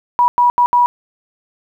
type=tone bursts at uneven times; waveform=sine; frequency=971 Hz; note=B5; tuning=30 cents flat; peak=-8 dBFS; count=4; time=0.19-0.28 / 0.38-0.5 / 0.58-0.66 / 0.73-0.86 s; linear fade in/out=0 ms; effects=8-bit